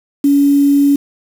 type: tone with quantisation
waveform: sine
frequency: 282.9 Hz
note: C#4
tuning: 35 cents sharp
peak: -7 dBFS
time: 0.24-0.96 s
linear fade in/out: 5 ms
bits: 5
effects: none